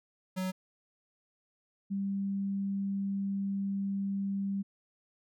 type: tone pair in turn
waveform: square / sine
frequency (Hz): 186.1 / 197.17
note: F#3 / G3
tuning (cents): +10 / +10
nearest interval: minor second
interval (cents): 100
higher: second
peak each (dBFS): -32 / -30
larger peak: second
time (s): 0.36-0.52 / 1.9-4.63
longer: second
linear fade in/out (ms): 20
effects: none